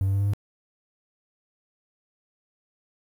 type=tone with pitch steps; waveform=triangle; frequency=96.3 / 97.64 / 99.01 / 100.39 / 101.79 Hz; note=G2 / G2 / G2 / G2 / G#2; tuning=-30 / -6 / +18 / +42 / -34 cents; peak=-18 dBFS; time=0.01-0.335 s; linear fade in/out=0 ms; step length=65 ms; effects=tanh soft clip ceiling -14 dBFS + 9-bit